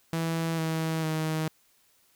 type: tone with pitch steps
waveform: sawtooth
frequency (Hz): 164.2 / 160.91 / 157.69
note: E3 / E3 / D#3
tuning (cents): -6 / -41 / +24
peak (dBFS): -23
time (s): 0.13-1.48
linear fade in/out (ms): 0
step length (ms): 450
effects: white hiss -65 dBFS RMS until 2.15 s